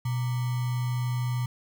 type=tone with sample-and-hold; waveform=sine; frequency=123.47 Hz; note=B2; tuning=in tune; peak=-25 dBFS; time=0.05-1.46 s; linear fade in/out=5 ms; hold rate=1050 Hz; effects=none